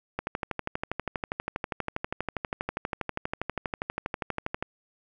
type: click train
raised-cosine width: 0.5 ms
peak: -14 dBFS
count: 56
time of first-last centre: 0.19-4.625 s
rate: 12.4 Hz
effects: none